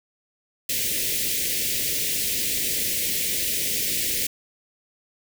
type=band-stop noise; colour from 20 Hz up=white; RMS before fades=-25 dBFS; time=0.69-4.27 s; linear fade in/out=5 ms; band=550 to 1900 Hz; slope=48 dB/octave; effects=none